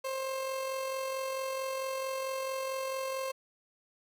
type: tone with amplitude modulation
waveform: 30% pulse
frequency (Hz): 530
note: C5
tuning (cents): +22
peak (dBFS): -29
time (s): 0.04-3.32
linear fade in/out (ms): 10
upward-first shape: sine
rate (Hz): 44.5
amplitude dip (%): 35
effects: none